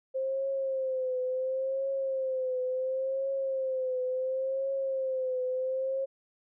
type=tone with vibrato; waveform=sine; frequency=525 Hz; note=C5; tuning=6 cents sharp; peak=-28 dBFS; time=0.14-6.06 s; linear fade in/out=20 ms; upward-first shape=triangle; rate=0.71 Hz; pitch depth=64 cents each way; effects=none